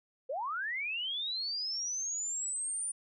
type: linear sweep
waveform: sine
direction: up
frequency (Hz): 479.2 to 9360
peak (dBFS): -33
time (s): 0.29-2.92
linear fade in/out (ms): 10
effects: none